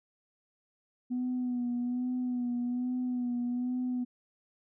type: tone with vibrato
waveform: sine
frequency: 246.9 Hz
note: B3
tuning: in tune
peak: -28 dBFS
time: 1.1-4.05 s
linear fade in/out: 20 ms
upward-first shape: sine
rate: 1.2 Hz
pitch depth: 33 cents each way
effects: tanh soft clip ceiling -26 dBFS